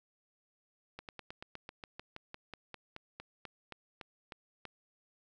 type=slowing click train; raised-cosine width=0.3 ms; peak=-28 dBFS; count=20; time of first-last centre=0.99-4.653 s; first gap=98 ms; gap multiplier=1.07; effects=none